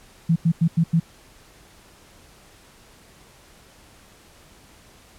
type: tone bursts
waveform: sine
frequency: 165.6 Hz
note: E3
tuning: 8 cents sharp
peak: -14 dBFS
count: 5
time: 0.29-1 s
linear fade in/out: 10 ms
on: 70 ms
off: 90 ms
effects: pink hiss -51 dBFS RMS until 5.18 s + low-pass 12000 Hz 12 dB/octave